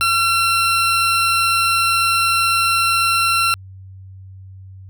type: tone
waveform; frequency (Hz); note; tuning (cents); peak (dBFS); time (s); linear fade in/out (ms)
20% pulse; 1357; E6; +50; -9; 0.01-3.54; 0
effects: added 95 Hz sine -35 dBFS peak until 4.89 s